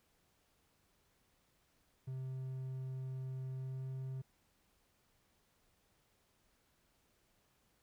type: tone with pitch glide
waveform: triangle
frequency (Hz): 130.81 to 131.72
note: C3 to C3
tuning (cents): 0 to +12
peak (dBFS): -38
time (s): 2.07-4.22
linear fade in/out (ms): 10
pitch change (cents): +12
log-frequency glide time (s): 3.54-3.87
effects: pink hiss -75 dBFS RMS until 7.82 s